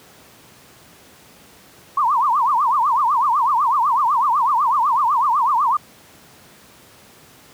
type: tone with vibrato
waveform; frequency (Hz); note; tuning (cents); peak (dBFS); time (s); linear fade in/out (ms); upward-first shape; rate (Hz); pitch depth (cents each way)
sine; 1046.5; C6; 0; -14; 1.97-5.77; 5; triangle; 8; 300
effects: pink hiss -47 dBFS RMS until 7.53 s + high-pass 100 Hz 12 dB/octave